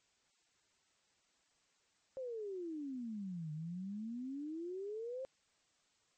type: exponential two-way sweep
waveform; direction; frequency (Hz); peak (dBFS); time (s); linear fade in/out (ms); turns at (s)
sine; down then up; 538 to 150.2 to 538; -40; 2.17-5.25; 0; 3.52
effects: white hiss -75 dBFS RMS until 6.17 s + MP3 32 kbps